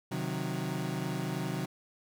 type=chord; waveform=30% pulse; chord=C diminished; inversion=none; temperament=equal with one note detuned; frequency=132.56 / 155.56 / 185 Hz; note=C3 / Eb3 / Gb3; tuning=+23 / 0 / 0 cents; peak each=-34 dBFS; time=0.11-1.66 s; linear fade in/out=10 ms; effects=none